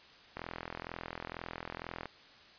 click train, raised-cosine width 0.5 ms, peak -24 dBFS, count 72, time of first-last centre 0.37-2.056 s, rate 42.1 Hz, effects white hiss -57 dBFS RMS until 2.58 s + resampled to 11025 Hz

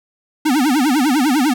square tone with vibrato, 277.2 Hz, C#4, in tune, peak -13 dBFS, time 0.45-1.54 s, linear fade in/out 10 ms, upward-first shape sine, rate 10 Hz, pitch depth 230 cents each way, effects none

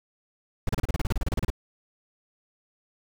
brown noise bursts, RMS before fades -24 dBFS, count 16, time 0.67-1.502 s, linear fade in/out 2 ms, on 22 ms, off 32 ms, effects none

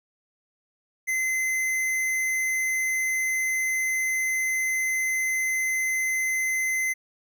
square tone, 2055 Hz, C7, 32 cents flat, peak -24 dBFS, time 1.07-6.94 s, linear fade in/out 20 ms, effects none

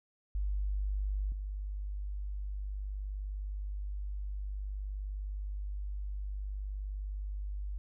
sine tone with level steps, 49.73 Hz, G1, 26 cents sharp, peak -30 / -35 dBFS, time 0.35-7.78 s, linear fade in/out 0 ms, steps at 1.32 s, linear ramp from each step 2 ms, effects none

